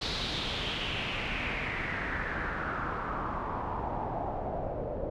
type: noise with low-pass filter sweep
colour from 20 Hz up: pink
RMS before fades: -34 dBFS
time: 0.01-5.1 s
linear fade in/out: 10 ms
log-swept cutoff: 4300 to 550 Hz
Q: 4
effects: none